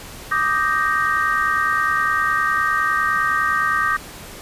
sine chord, Eb major seventh, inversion third, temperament equal, 1174.7 / 1244.5 / 1568 / 1864.7 Hz, D6 / Eb6 / G6 / Bb6, 0 / 0 / 0 / 0 cents, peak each -22 dBFS, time 0.31-3.97 s, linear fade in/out 10 ms, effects pink hiss -37 dBFS RMS until 4.41 s + resampled to 32000 Hz

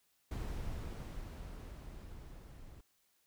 brown noise with level ramp, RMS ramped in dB -39 to -54 dBFS, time 0.31-2.81 s, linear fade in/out 5 ms, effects white hiss -75 dBFS RMS until 3.26 s

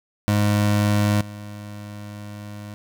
25% pulse tone with level steps, 103.83 Hz, G#2, in tune, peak -13 / -30 dBFS, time 0.28-2.74 s, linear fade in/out 0 ms, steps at 1.21 s, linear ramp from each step 2 ms, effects none

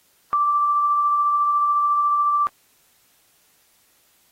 sine tone with tremolo, 1171 Hz, D6, 5 cents flat, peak -15 dBFS, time 0.33-2.47 s, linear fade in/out 0 ms, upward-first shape sine, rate 14 Hz, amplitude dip 25%, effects white hiss -60 dBFS RMS until 4.31 s + AAC 48 kbps

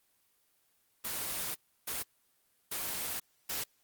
white noise bursts at uneven times, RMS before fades -36 dBFS, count 4, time 1.04-1.55 / 1.87-2.03 / 2.71-3.2 / 3.49-3.64 s, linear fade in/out 10 ms, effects white hiss -72 dBFS RMS until 3.83 s + Opus 24 kbps

